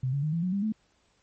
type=tone with pitch steps; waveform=sine; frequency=129 / 140.68 / 153.41 / 167.29 / 182.43 / 198.95 / 217 Hz; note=C3 / C#3 / D#3 / E3 / F#3 / G3 / A3; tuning=-24 / +26 / -24 / +26 / -24 / +26 / -24 cents; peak=-25 dBFS; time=0.03-0.723 s; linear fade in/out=5 ms; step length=99 ms; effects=pink hiss -68 dBFS RMS until 1.22 s + MP3 32 kbps